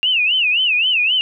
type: tone with vibrato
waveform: sine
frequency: 2740 Hz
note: F7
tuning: 34 cents flat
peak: -13 dBFS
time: 0.03-1.21 s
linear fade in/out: 0 ms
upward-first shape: sine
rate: 3.8 Hz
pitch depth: 200 cents each way
effects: none